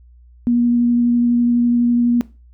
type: tone with vibrato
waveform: sine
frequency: 239.5 Hz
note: A#3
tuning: 47 cents sharp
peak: -12 dBFS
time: 0.47-2.21 s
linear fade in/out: 0 ms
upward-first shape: sine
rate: 12 Hz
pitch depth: 10 cents each way
effects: noise-tail reverb RT60 0.3 s tail -19 dB re dry + added 60 Hz sine -43 dBFS peak until 2.53 s